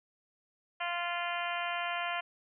harmonic tone with a mistuned harmonic, 347.5 Hz, F4, 9 cents flat, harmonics 2 / 3 / 4 / 5 / 6 / 7 / 8 / 9, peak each -37 / -39 / -40 / -41 / -42 / -42 / -43 / -44 dBFS, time 0.8-2.21 s, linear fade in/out 10 ms, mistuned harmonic 9, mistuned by -25 cents, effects none

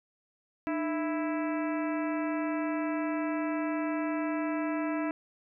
harmonic tone with a mistuned harmonic, 329.9 Hz, E4, 1 cent sharp, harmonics 1 / 2 / 3 / 4 / 5 / 6 / 7 / 8, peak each -30 / -36 / -40 / -42 / -44 / -46 / -47 / -48 dBFS, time 0.67-5.11 s, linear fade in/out 0 ms, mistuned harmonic 1, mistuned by -140 cents, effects none

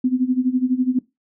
sine tone with tremolo, 254.3 Hz, C4, 49 cents flat, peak -13 dBFS, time 0.04-0.99 s, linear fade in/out 5 ms, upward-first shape sine, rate 12 Hz, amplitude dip 85%, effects noise-tail reverb RT60 0.2 s tail -20 dB re dry

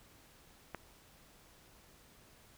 click, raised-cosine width 0.5 ms, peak -25 dBFS, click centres 0.747 s, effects pink hiss -62 dBFS RMS until 2.57 s

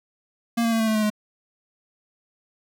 square tone with pitch steps, 233.1 / 229.4 / 225.7 / 222.1 / 218.5 / 215 / 211.5 Hz, A#3 / A#3 / A3 / A3 / A3 / A3 / G#3, 0 / -28 / +44 / +16 / -12 / -40 / +32 cents, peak -20 dBFS, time 0.57-1.102 s, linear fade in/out 10 ms, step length 76 ms, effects none

